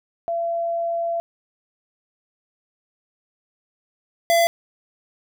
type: tone pair in turn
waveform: sine / square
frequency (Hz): 677 / 677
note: E5 / E5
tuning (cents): +46 / +46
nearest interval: unison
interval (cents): 0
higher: neither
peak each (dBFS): -21 / -15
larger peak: second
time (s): 0.28-1.2 / 4.3-4.47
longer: first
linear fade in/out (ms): 0
effects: none